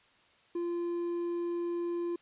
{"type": "tone with hard clipping", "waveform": "sine", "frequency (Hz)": 345, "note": "F4", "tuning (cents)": -21, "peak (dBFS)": -32, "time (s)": [0.55, 2.16], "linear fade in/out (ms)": 5, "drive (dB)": 3, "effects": ["white hiss -64 dBFS RMS until 2.21 s", "resampled to 8000 Hz"]}